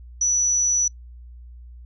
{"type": "tone", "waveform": "sine", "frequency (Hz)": 5920, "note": "F#8", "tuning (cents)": 0, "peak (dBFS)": -17, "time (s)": [0.21, 0.88], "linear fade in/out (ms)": 5, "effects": ["noise-tail reverb RT60 0.1 s tail -25 dB re dry", "added 60 Hz sine -39 dBFS peak until 1.85 s"]}